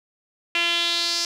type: tone with band-pass filter sweep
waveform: sawtooth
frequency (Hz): 341.7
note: F4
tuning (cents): -38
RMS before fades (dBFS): -23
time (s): 0.55-1.25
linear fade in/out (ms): 2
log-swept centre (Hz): 2700 to 5200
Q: 3.9
effects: none